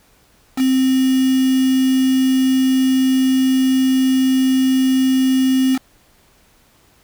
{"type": "tone with quantisation", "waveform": "sine", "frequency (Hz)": 261.6, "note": "C4", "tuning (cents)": 0, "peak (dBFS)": -12, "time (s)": [0.56, 5.79], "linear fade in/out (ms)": 50, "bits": 4, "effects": ["pink hiss -54 dBFS RMS until 7.03 s"]}